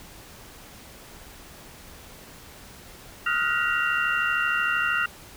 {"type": "tone cluster", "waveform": "sine", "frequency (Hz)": [1262, 1410, 1483, 1909, 2767], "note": ["D#6", "F6", "F#6", "A#6", "F7"], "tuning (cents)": [24, 16, 4, 41, -17], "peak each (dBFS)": [-31, -25, -30, -30, -28], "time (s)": [3.26, 5.06], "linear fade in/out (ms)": 5, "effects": ["pink hiss -46 dBFS RMS until 5.36 s"]}